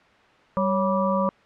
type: harmonic tone with a mistuned harmonic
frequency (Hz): 194.9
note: G3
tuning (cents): -10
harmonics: 1 / 3 / 5 / 6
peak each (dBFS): -24 / -24 / -27 / -27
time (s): 0.57-1.29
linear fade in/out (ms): 0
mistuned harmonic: 3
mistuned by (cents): -89
effects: white hiss -54 dBFS RMS until 1.45 s + low-pass 2000 Hz 12 dB/octave